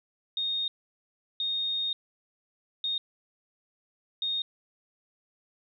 sine tone bursts at uneven times, 3700 Hz, A#7, 14 cents flat, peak -27 dBFS, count 4, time 0.37-0.68 / 1.4-1.93 / 2.84-2.98 / 4.22-4.42 s, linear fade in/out 2 ms, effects none

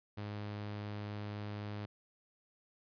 sawtooth tone, 103.83 Hz, G#2, in tune, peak -36 dBFS, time 0.17-1.86 s, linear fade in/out 10 ms, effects resampled to 11025 Hz

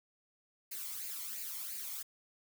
blue noise with flanger, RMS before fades -42 dBFS, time 0.71-2.03 s, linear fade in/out 10 ms, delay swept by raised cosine 0.43 to 0.94 ms, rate 2.9 Hz, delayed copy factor +0.6, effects none

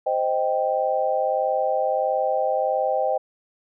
sine chord, C minor, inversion none, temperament equal with one note detuned, 520.8 / 622.3 / 784 Hz, C5 / Eb5 / G5, -8 / 0 / 0 cents, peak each -24 dBFS, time 0.06-3.18 s, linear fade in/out 10 ms, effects none

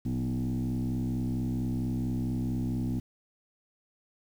sine tone with frequency modulation, 177.6 Hz, F3, 29 cents sharp, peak -26 dBFS, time 0.05-3 s, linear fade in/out 10 ms, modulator 64.4 Hz, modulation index 1.7, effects tanh soft clip ceiling -25 dBFS + 9-bit

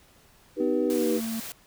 sine chord, Eb augmented, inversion none, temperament just, 311.1 / 388.9 / 486.1 Hz, Eb4 / G4 / B4, 0 / -14 / -28 cents, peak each -27 / -28 / -27 dBFS, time 0.56-1.21 s, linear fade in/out 50 ms
triangle tone with pitch glide, 254.2 to 225.2 Hz, C4 to A3, -50 to +40 cents, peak -27 dBFS, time 0.6-1.4 s, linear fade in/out 5 ms, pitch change -210 cents, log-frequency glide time 0.89-1.16 s
white noise, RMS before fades -38 dBFS, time 0.9-1.52 s, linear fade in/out 0 ms
effects pink hiss -58 dBFS RMS until 1.66 s

